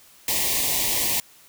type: band-stop noise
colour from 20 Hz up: white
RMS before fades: -23 dBFS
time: 0.28-1.2 s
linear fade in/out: 2 ms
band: 1100 to 1800 Hz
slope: 96 dB/octave
effects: white hiss -52 dBFS RMS until 1.48 s